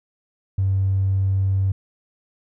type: tone with tanh clipping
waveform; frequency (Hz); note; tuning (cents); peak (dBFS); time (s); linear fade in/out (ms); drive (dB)
triangle; 96.4; G2; -28; -16; 0.58-1.72; 5; 1
effects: none